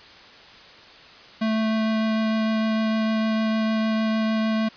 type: tone with vibrato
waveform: square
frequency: 220 Hz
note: A3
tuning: in tune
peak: -21 dBFS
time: 1.41-4.69 s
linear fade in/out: 10 ms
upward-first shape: triangle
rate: 6.6 Hz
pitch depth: 9 cents each way
effects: white hiss -46 dBFS RMS until 4.76 s + resampled to 11025 Hz